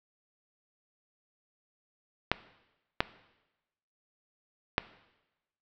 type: clicks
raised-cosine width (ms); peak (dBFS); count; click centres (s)
0.3; -7; 3; 2.316 / 3.005 / 4.781
effects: noise-tail reverb RT60 1.0 s tail -17 dB re dry + low-pass 5000 Hz 12 dB/octave